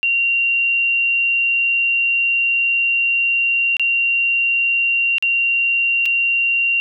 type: tone with dropouts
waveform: sine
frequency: 2761 Hz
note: F7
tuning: 20 cents flat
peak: -14 dBFS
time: 0.03-6.8 s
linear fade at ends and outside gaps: 0 ms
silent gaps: 3.768-3.796 / 5.183-5.225 / 6.056-6.06 s
effects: none